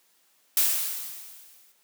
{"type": "noise with exponential decay", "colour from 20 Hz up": "blue", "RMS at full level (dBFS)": -20, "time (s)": [0.57, 1.72], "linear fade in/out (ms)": 2, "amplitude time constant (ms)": 250, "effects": ["white hiss -65 dBFS RMS until 1.83 s", "high-pass 200 Hz 12 dB/octave"]}